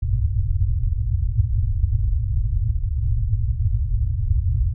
white low-pass noise, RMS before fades -20 dBFS, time 0.02-4.74 s, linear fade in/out 10 ms, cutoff 120 Hz, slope 96 dB/octave, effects none

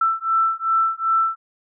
sine beating tone pair, 1330 / 1332.6 Hz, E6 / E6, +15 / +18 cents, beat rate 2.6 Hz, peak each -20 dBFS, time 0.01-1.36 s, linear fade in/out 5 ms, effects none

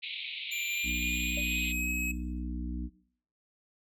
pink band-pass noise, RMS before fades -39 dBFS, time 0.02-1.73 s, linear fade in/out 20 ms, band 2200 to 4000 Hz, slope 96 dB/octave
square tone with pitch glide, 2371 to 2556 Hz, D7 to D#7, +16 to +46 cents, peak -32 dBFS, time 0.51-2.12 s, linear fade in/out 10 ms, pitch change +130 cents, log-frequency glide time 0.67-1.9 s
harmonic tone, 61.2 Hz, B1, 15 cents flat, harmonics 1 / 3 / 4 / 5, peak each -35 / -40 / -41 / -42 dBFS, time 0.83-2.9 s, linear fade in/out 50 ms
sine tone with exponential decay, 585 Hz, D5, 7 cents flat, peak -36 dBFS, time 1.37-1.49 s, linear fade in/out 5 ms, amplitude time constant 24 ms
effects noise-tail reverb RT60 0.6 s tail -18 dB re dry

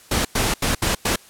pink noise bursts at uneven times, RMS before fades -20 dBFS, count 5, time 0.11-0.25 / 0.35-0.54 / 0.62-0.75 / 0.82-0.95 / 1.05-1.16 s, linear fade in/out 5 ms, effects white hiss -48 dBFS RMS until 1.29 s + low-pass 12000 Hz 12 dB/octave

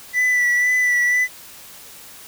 triangle tone with vibrato, 1975 Hz, B6, in tune, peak -13 dBFS, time 0.13-1.28 s, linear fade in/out 50 ms, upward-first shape sine, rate 2 Hz, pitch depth 24 cents each way, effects white hiss -41 dBFS RMS until 2.27 s

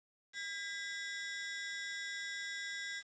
sawtooth ring-modulated tone, 1804 Hz, A6, 43 cents sharp, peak -33 dBFS, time 0.33-3.03 s, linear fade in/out 50 ms, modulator 187 Hz, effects resampled to 16000 Hz + 10-bit

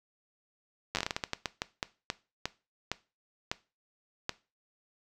slowing click train, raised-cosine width 0.2 ms, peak -13 dBFS, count 19, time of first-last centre 0.95-4.294 s, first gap 9 ms, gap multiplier 1.3, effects noise-tail reverb RT60 0.3 s tail -18 dB re dry

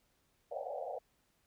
pink band-pass noise, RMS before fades -41 dBFS, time 0.51-0.99 s, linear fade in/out 10 ms, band 490 to 790 Hz, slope 96 dB/octave, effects pink hiss -75 dBFS RMS until 1.46 s

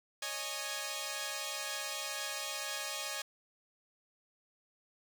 5% pulse chord, C# suspended second, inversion none, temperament equal with one note detuned, 554.4 / 619 / 830.6 Hz, C#5 / D#5 / G#5, 0 / -9 / 0 cents, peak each -30 dBFS, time 0.22-3.22 s, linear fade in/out 5 ms, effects none

